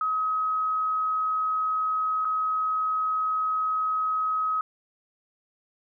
sine tone with dropouts, 1271 Hz, D#6, 36 cents sharp, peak -23 dBFS, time 0.01-4.61 s, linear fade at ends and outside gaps 2 ms, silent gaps 2.248-2.252 s, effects none

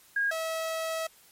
sine / sawtooth tone pair in turn, 1631 / 647.3 Hz, G#6 / E5, -32 / -32 cents, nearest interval octave + major third, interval 1600 cents, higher first, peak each -24 / -26 dBFS, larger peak first, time 0.16-0.31 / 0.31-1.07 s, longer second, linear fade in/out 5 ms, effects white hiss -58 dBFS RMS until 1.31 s + MP3 64 kbps

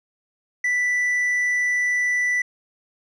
triangle tone, 1975.5 Hz, B6, in tune, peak -17 dBFS, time 0.64-2.42 s, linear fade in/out 5 ms, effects resampled to 22050 Hz

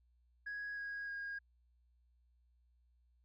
sine tone with pitch steps, 1661.2 / 1645.9 / 1630.8 Hz, G#6 / G#6 / G#6, 0 / -16 / -32 cents, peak -39 dBFS, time 0.46-1.39 s, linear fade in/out 10 ms, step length 310 ms, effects tanh soft clip ceiling -38 dBFS + added 60 Hz sine -69 dBFS peak until 3.24 s

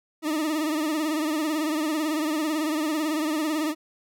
40% pulse tone with vibrato, 308.6 Hz, D#4, 14 cents flat, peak -23 dBFS, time 0.22-3.75 s, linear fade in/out 50 ms, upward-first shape triangle, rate 18 Hz, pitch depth 99 cents each way, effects none

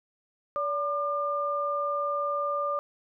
sine tone pair together, 574.6 / 1200 Hz, D5 / D6, -38 / +37 cents, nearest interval octave + minor second, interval 1275 cents, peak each -30 / -28 dBFS, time 0.56-2.79 s, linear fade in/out 0 ms, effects none

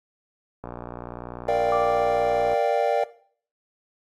click train, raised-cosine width 1 ms, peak -20 dBFS, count 115, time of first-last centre 0.64-2.534 s, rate 60.2 Hz
triangle chord, G minor seventh, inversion first, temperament equal, 466.2 / 587.3 / 698.5 / 784 Hz, Bb4 / D5 / F5 / G5, 0 / 0 / 0 / 0 cents, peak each -23 / -21 / -24 / -24 dBFS, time 1.48-3.04 s, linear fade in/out 5 ms
sine tone with exponential decay, 1174.7 Hz, D6, in tune, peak -24 dBFS, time 1.72-3.1 s, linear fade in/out 1 ms, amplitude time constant 300 ms
effects noise-tail reverb RT60 0.5 s tail -17 dB re dry + AAC 64 kbps

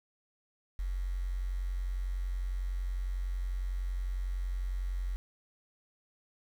sine tone with quantisation, 45.46 Hz, F#1, 30 cents flat, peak -31 dBFS, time 0.79-5.16 s, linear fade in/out 0 ms, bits 9, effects none

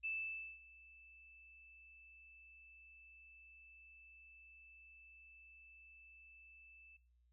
sine tone with ADSR envelope, 2637 Hz, E7, in tune, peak -38 dBFS, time 0.03-6.97 s, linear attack 22 ms, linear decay 530 ms, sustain -22 dB, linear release 9 ms, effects noise-tail reverb RT60 0.5 s tail -22 dB re dry + added 60 Hz sine -70 dBFS peak until 7.32 s

